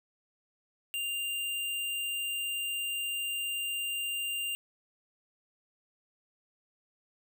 sine tone with sample-and-hold, 2794 Hz, F7, in tune, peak -31 dBFS, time 0.94-4.55 s, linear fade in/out 0 ms, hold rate 11025 Hz, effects none

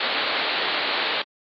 white low-pass noise, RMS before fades -25 dBFS, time 0-1.22 s, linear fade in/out 5 ms, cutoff 4400 Hz, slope 96 dB/octave, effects high-pass 400 Hz 12 dB/octave + AAC 32 kbps

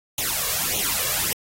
white noise with flanger, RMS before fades -24 dBFS, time 0.18-1.33 s, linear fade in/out 2 ms, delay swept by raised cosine 0.3 to 1.8 ms, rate 1.7 Hz, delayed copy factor +0.85, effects AAC 48 kbps

